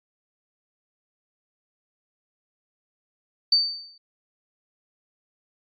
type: tone with exponential decay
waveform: sine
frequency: 4583 Hz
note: D8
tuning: 43 cents flat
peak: -13 dBFS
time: 3.52-3.98 s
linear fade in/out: 5 ms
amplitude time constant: 100 ms
effects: AAC 48 kbps